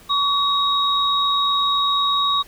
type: tone pair together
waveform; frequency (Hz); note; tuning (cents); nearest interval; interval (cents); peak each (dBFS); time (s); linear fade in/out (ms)
sine; 1131 / 3783; C#6 / A#7; +34 / +25; octave + major sixth; 2091; -19; 0.09-2.43; 20
effects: pink hiss -47 dBFS RMS until 2.47 s